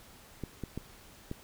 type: clicks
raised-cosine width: 3 ms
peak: -23 dBFS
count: 4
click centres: 0.437 / 0.637 / 0.776 / 1.314 s
effects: pink hiss -55 dBFS RMS until 1.43 s